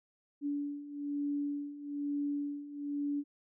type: beating tone pair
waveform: sine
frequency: 287 / 288.1 Hz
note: D4 / D4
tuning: -40 / -33 cents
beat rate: 1.1 Hz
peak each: -39 / -35 dBFS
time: 0.41-3.24 s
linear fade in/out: 50 ms
effects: none